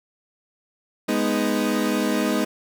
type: chord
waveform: 30% pulse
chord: G# minor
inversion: none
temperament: equal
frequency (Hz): 207.7 / 246.9 / 311.1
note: G#3 / B3 / D#4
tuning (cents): 0 / 0 / 0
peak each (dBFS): -22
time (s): 1.08-2.45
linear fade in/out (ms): 10
effects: none